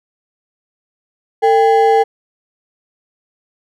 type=ring-modulated tone; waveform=triangle; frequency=622.3 Hz; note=D#5; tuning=in tune; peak=-3 dBFS; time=1.42-2.04 s; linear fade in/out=20 ms; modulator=173 Hz; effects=none